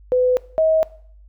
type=tone pair in turn; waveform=sine; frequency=503 / 636.7 Hz; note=B4 / D#5; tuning=+32 / +40 cents; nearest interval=major third; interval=408 cents; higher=second; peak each=-13 dBFS; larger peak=neither; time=0.12-0.37 / 0.58-0.83 s; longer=neither; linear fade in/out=0 ms; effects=noise-tail reverb RT60 0.6 s tail -20 dB re dry + added 50 Hz sine -43 dBFS peak until 1.28 s